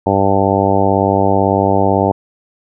harmonic tone, 98 Hz, G2, in tune, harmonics 1 / 2 / 3 / 4 / 5 / 6 / 7 / 8 / 9, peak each -19 / -19 / -19 / -19 / -19 / -19 / -19 / -19 / -19 dBFS, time 0.06-2.12 s, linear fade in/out 5 ms, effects none

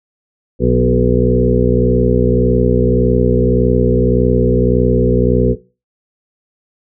harmonic tone with a mistuned harmonic, 61.74 Hz, B1, in tune, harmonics 1 / 2 / 3 / 4 / 6 / 7 / 8, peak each -17 / -17 / -17 / -17 / -17 / -17 / -17 dBFS, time 0.59-5.56 s, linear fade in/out 50 ms, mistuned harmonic 3, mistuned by -18 cents, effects noise-tail reverb RT60 0.3 s tail -17 dB re dry

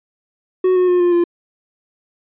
triangle tone with pitch steps, 370 / 363.9 / 357.8 / 351.9 / 346 Hz, F#4 / F#4 / F4 / F4 / F4, 0 / -29 / +42 / +13 / -16 cents, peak -9 dBFS, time 0.64-1.24 s, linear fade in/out 5 ms, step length 120 ms, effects resampled to 8000 Hz

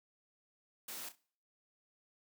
white noise with echo, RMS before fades -45 dBFS, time 0.88-1.09 s, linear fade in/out 5 ms, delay 32 ms, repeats 2, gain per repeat -11 dB, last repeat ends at 1.154 s, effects noise-tail reverb RT60 0.5 s tail -23 dB re dry + high-pass 200 Hz 12 dB/octave

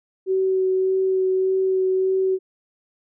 sine tone with vibrato, 377.5 Hz, F#4, 35 cents sharp, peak -17 dBFS, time 0.26-2.39 s, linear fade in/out 50 ms, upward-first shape sine, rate 1.7 Hz, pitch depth 11 cents each way, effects none

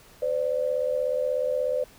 sine tone pair together, 510.7 / 587.3 Hz, C5 / D5, -42 / 0 cents, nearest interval major second, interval 242 cents, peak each -25 / -27 dBFS, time 0.22-1.84 s, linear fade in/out 5 ms, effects pink hiss -53 dBFS RMS until 1.98 s

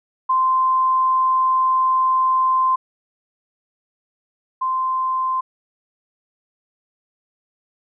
sine tone pair in turn, 1040 / 1040 Hz, C6 / C6, -11 / -11 cents, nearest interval unison, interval 0 cents, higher neither, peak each -14 / -18 dBFS, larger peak first, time 0.29-2.76 / 4.61-5.41 s, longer first, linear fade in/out 10 ms, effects none

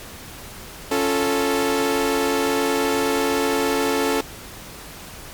sawtooth chord, Db augmented, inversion none, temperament equal, 277.2 / 349.2 / 440 Hz, Db4 / F4 / A4, 0 / 0 / 0 cents, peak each -19 / -23 / -17 dBFS, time 0.91-4.21 s, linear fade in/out 5 ms, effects pink hiss -38 dBFS RMS until 5.33 s + MP3 96 kbps

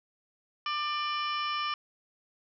harmonic tone with a mistuned harmonic, 595 Hz, D5, 22 cents sharp, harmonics 2 / 3 / 4 / 5 / 6 / 7 / 8 / 9, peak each -31 / -42 / -38 / -37 / -49 / -50 / -50 / -42 dBFS, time 0.66-1.74 s, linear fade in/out 2 ms, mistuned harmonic 6, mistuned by -54 cents, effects none

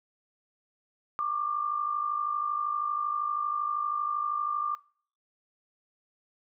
sine tone pair together, 1142 / 1194.7 Hz, D6 / D6, -49 / +29 cents, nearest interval minor second, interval 78 cents, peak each -34 / -28 dBFS, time 1.19-4.75 s, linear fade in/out 0 ms, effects noise-tail reverb RT60 0.5 s tail -23 dB re dry

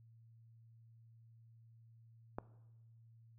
click, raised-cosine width 1 ms, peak -26 dBFS, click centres 2.385 s, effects noise-tail reverb RT60 1.0 s tail -18 dB re dry + added 114 Hz sine -60 dBFS peak until 3.38 s

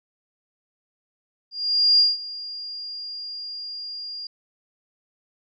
sine tone with ADSR envelope, 4815 Hz, D8, 42 cents sharp, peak -12 dBFS, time 1.51-4.27 s, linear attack 480 ms, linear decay 180 ms, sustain -19 dB, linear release 3 ms, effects none

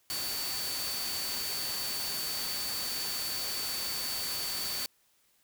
sine tone in noise, 4500 Hz, C#8, 25 cents sharp, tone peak -36 dBFS, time 0.1-4.86 s, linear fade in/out 0 ms, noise white, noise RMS -36 dBFS, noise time 0.1-4.86 s, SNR -3 dB, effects white hiss -69 dBFS RMS until 5.43 s

